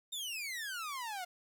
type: exponential sweep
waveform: sawtooth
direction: down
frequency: 3708 to 698.5 Hz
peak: -35 dBFS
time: 0.12-1.25 s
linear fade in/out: 10 ms
effects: 11-bit